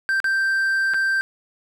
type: tone with dropouts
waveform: triangle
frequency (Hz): 1568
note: G6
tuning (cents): 0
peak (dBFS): -16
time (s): 0.09-1.21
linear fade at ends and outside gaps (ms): 0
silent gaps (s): 0.202-0.243 / 0.937-0.943
effects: none